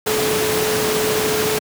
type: tone in noise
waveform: sine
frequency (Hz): 430.7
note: A4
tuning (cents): -37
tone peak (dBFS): -19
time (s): 0.06-1.59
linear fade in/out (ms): 10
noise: pink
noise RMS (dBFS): -20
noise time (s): 0.06-1.59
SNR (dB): -2
effects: high-pass 150 Hz 12 dB/octave